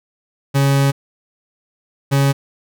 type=tone pair in turn; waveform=40% pulse; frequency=138.59 / 138.59 Hz; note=C#3 / C#3; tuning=0 / 0 cents; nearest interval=unison; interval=0 cents; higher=neither; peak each=-11 dBFS; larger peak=neither; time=0.54-0.92 / 2.11-2.33 s; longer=first; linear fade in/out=20 ms; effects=none